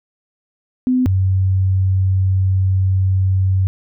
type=tone pair in turn; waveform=sine; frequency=253.6 / 94.72 Hz; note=B3 / F#2; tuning=+46 / +41 cents; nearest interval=octave + perfect fourth; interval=1705 cents; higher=first; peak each=-12 dBFS; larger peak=neither; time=0.87-1.06 / 1.06-3.67 s; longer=second; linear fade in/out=0 ms; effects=none